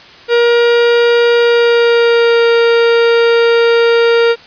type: tone with pitch glide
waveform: 45% pulse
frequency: 473.3 to 466 Hz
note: A#4 to A#4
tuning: +26 to -1 cents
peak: -7 dBFS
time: 0.28-4.36 s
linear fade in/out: 50 ms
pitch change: -27 cents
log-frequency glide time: 1.36-2.46 s
effects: white hiss -37 dBFS RMS until 4.46 s + resampled to 11025 Hz